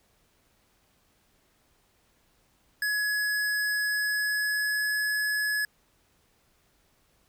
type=tone with pitch glide; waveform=square; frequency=1687 to 1697.8 Hz; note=G#6 to G#6; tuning=+27 to +38 cents; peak=-26 dBFS; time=2.82-5.65 s; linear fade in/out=2 ms; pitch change=+11 cents; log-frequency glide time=3.78-4.98 s; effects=pink hiss -67 dBFS RMS until 7.28 s